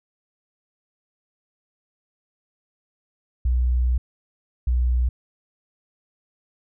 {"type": "tone pair in turn", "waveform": "sine", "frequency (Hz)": [61.74, 61.46], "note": ["B1", "B1"], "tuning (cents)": [0, -8], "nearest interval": "unison", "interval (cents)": 8, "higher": "first", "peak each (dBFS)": -17, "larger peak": "neither", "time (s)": [[3.45, 3.98], [4.67, 5.09]], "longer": "first", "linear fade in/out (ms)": 5, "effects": []}